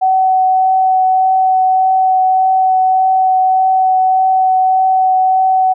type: tone with vibrato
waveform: sine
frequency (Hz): 753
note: F#5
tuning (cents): +30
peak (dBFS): -8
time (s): 0.01-5.74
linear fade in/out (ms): 20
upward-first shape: triangle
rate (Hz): 1.7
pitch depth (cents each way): 10
effects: none